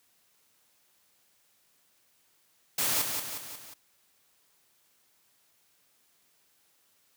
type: noise with echo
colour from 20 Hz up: white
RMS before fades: -28 dBFS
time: 2.78-3.02 s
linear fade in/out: 5 ms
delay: 180 ms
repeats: 4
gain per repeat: -5 dB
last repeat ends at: 3.74 s
effects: white hiss -68 dBFS RMS until 7.16 s + high-pass 80 Hz 12 dB/octave